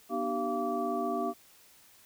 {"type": "tone cluster", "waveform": "sine", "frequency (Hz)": [244, 299.4, 386.5, 689, 1156], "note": ["B3", "D4", "G4", "F5", "D6"], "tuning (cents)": [-21, 33, -24, -24, -28], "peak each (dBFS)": [-36, -37, -35, -33, -37], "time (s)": [0.09, 1.34], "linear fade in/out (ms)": 50, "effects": ["white hiss -59 dBFS RMS until 2.05 s"]}